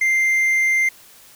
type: tone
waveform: triangle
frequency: 2093 Hz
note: C7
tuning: in tune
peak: -13 dBFS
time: 0.01-0.89 s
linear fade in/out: 5 ms
effects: white hiss -47 dBFS RMS until 1.35 s